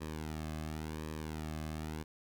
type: tone with flanger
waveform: sawtooth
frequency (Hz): 77.78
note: D#2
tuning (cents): 0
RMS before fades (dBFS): -41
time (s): 0-2.04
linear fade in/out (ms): 20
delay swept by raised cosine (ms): 1.4 to 2.15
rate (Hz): 0.92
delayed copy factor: -0.7
effects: none